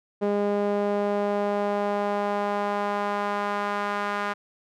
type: tone with band-pass filter sweep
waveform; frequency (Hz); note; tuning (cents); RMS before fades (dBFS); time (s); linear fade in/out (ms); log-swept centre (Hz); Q
sawtooth; 204.2; G#3; -29; -26; 0.21-4.34; 20; 470 to 1300; 1.5
effects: none